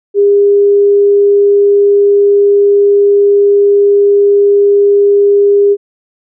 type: tone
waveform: sine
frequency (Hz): 404.5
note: G#4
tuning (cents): -46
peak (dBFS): -4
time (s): 0.14-5.77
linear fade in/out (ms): 50
effects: none